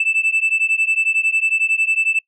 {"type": "beating tone pair", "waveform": "sine", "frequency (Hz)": [2637, 2648], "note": ["E7", "E7"], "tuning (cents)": [0, 7], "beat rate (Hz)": 11, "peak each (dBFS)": -16, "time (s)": [0, 2.19], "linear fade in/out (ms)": 5, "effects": ["noise-tail reverb RT60 0.1 s tail -26 dB re dry", "tanh soft clip ceiling -11 dBFS"]}